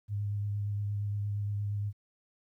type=tone with vibrato; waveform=sine; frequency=102.5 Hz; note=G#2; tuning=22 cents flat; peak=-30 dBFS; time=0.08-1.93 s; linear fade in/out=50 ms; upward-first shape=sine; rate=8.6 Hz; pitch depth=17 cents each way; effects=12-bit